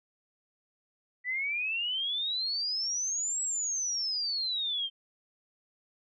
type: exponential two-way sweep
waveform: sine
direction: up then down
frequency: 1955 to 7800 to 3129 Hz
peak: -29 dBFS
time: 1.24-4.9 s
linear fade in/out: 50 ms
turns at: 3.42 s
effects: none